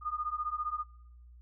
sine beating tone pair, 1215 / 1230 Hz, D#6 / D#6, -42 / -20 cents, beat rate 15 Hz, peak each -36 / -35 dBFS, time 0.01-0.85 s, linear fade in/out 50 ms, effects noise-tail reverb RT60 0.8 s tail -23 dB re dry + added 60 Hz sine -51 dBFS peak until 1.41 s

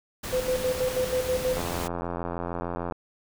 pink noise, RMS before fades -34 dBFS, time 0.23-1.88 s, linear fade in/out 10 ms
sine tone with tremolo, 509 Hz, C5, 48 cents flat, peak -22 dBFS, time 0.32-1.6 s, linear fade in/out 20 ms, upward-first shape square, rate 6.2 Hz, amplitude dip 65%
click train, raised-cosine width 1 ms, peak -17 dBFS, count 118, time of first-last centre 1.57-2.923 s, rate 86.5 Hz
effects none

